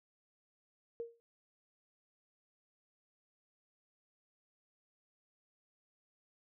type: tone with exponential decay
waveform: sine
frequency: 465.7 Hz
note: A#4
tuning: 2 cents flat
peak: -35 dBFS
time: 1-1.2 s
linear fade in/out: 0 ms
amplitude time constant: 42 ms
effects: none